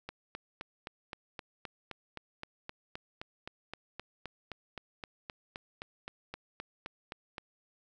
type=click train; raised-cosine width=0.3 ms; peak=-24 dBFS; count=29; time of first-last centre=0.09-7.382 s; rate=3.84 Hz; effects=none